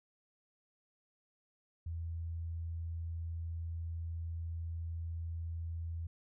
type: tone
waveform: sine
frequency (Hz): 83.1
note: E2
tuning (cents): +15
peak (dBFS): -37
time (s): 1.86-6.07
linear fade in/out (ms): 5
effects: none